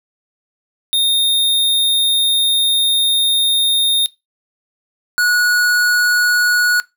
square tone pair in turn, 3680 / 1460.4 Hz, A#7 / F#6, -23 / -23 cents, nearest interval octave + major third, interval 1600 cents, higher first, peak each -13 dBFS, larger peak neither, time 0.93-4.06 / 5.18-6.8 s, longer first, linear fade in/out 0 ms, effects noise-tail reverb RT60 0.2 s tail -19 dB re dry

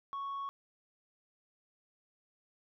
sine tone with tanh clipping, 1108.7 Hz, C#6, in tune, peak -37 dBFS, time 0.13-0.49 s, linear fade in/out 0 ms, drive 1 dB, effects none

